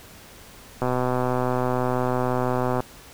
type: click train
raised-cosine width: 1 ms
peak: -10 dBFS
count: 251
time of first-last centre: 0.82-2.804 s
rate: 126 Hz
effects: pink hiss -46 dBFS RMS until 3.13 s